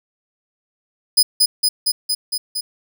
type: tone with echo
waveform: sawtooth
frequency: 5000 Hz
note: D#8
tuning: 8 cents sharp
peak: -6 dBFS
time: 1.17-1.23 s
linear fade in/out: 10 ms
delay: 230 ms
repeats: 6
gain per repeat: -2 dB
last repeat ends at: 2.61 s
effects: none